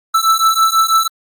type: beating tone pair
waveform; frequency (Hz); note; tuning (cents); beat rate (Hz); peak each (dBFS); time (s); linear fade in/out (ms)
square; 1318.5 / 1324.6; E6 / E6; 0 / +8; 6.1; -14 / -14; 0.14-1.08; 10
effects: Opus 48 kbps

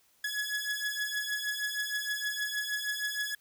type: beating tone pair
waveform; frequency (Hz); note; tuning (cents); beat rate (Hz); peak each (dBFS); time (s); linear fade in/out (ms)
sawtooth; 1686 / 1692.4; G#6 / G#6; +26 / +32; 6.4; -31; 0.24-3.35; 5
effects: white hiss -67 dBFS RMS until 3.4 s

